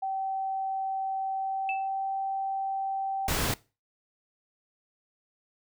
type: tone with pitch glide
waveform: sine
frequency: 771 to 776.8 Hz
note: G5 to G5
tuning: -29 to -16 cents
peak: -28 dBFS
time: 0.02-3.28 s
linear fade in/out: 10 ms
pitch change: +13 cents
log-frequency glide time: 1.3-2.15 s
type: tone with exponential decay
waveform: sine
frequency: 2637 Hz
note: E7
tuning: in tune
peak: -27 dBFS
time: 1.69-1.88 s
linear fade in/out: 1 ms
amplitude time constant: 41 ms
type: noise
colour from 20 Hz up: pink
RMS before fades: -28 dBFS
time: 3.28-3.54 s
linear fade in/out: 2 ms
effects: noise-tail reverb RT60 0.3 s tail -21 dB re dry